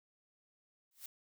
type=noise with exponential growth; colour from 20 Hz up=blue; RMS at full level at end=-43 dBFS; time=0.91-1.06 s; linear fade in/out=2 ms; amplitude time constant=32 ms; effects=none